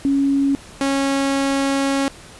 sine / sawtooth tone pair in turn, 277.2 / 274.6 Hz, C#4 / C#4, 0 / -16 cents, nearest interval unison, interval 16 cents, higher first, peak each -14 / -13 dBFS, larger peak second, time 0.05-0.55 / 0.81-2.08 s, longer second, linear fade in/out 0 ms, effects pink hiss -41 dBFS RMS until 2.39 s + resampled to 24000 Hz

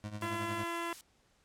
25% pulse tone with tremolo, 104.9 Hz, G#2, 18 cents sharp, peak -33 dBFS, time 0.04-0.64 s, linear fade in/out 0 ms, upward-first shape triangle, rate 11 Hz, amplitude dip 80%
blue noise, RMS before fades -46 dBFS, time 0.21-1.01 s, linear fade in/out 2 ms
harmonic tone, 339.1 Hz, E4, 49 cents sharp, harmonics 1 / 2 / 3 / 4 / 5 / 6 / 7 / 8 / 9 / 10, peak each -40 / -45 / -39 / -45 / -46 / -46 / -55 / -47 / -55 / -52 dBFS, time 0.22-0.93 s, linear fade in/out 2 ms
effects pink hiss -70 dBFS RMS until 1.44 s + low-pass 9000 Hz 12 dB/octave

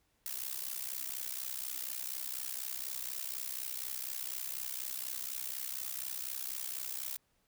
blue noise with amplitude modulation, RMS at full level -36 dBFS, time 0.26-7.17 s, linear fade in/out 0 ms, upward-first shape sine, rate 64.1 Hz, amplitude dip 90%, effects pink hiss -75 dBFS RMS until 7.47 s

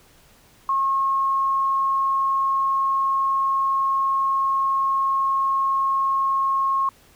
sine tone, 1083 Hz, C#6, 41 cents flat, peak -18 dBFS, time 0.69-6.89 s, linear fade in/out 2 ms, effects pink hiss -54 dBFS RMS until 7.15 s

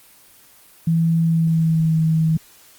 sine tone with pitch glide, 164.81 to 159.93 Hz, E3 to D#3, 0 to +48 cents, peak -14 dBFS, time 0.87-2.37 s, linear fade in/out 5 ms, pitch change -52 cents, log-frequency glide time 1.24-1.95 s, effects white hiss -49 dBFS RMS until 2.78 s + Opus 24 kbps

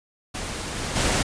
pink noise with level steps, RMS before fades -31 / -29 / -22 dBFS, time 0.34-1.23 s, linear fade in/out 10 ms, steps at 0.75 / 0.95 s, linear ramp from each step 20 ms, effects resampled to 22050 Hz

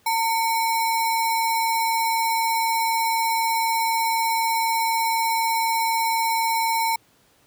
sine tone with sample-and-hold, 908 Hz, A#5, 46 cents flat, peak -19 dBFS, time 0.06-6.96 s, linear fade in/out 5 ms, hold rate 3150 Hz, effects pink hiss -59 dBFS RMS until 7.46 s + high-pass 80 Hz 12 dB/octave

